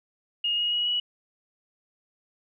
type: tone with pitch steps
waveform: sine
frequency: 2856 / 2881 / 2906 / 2931 Hz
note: F7 / F#7 / F#7 / F#7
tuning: +38 / -47 / -32 / -17 cents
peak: -23 dBFS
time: 0.44-1 s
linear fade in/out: 5 ms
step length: 140 ms
effects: none